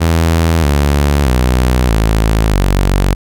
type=tone with pitch steps; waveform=sawtooth; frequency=82.41 / 71.74 / 62.46 / 54.37 / 47.33 Hz; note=E2 / D2 / B1 / A1 / F#1; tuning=0 / -40 / +20 / -20 / +40 cents; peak=-5 dBFS; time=0-3.15 s; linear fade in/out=20 ms; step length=630 ms; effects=none